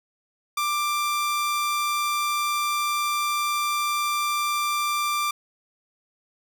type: tone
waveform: sawtooth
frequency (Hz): 1182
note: D6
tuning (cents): +11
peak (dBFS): -19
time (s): 0.57-5.31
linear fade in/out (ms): 5
effects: none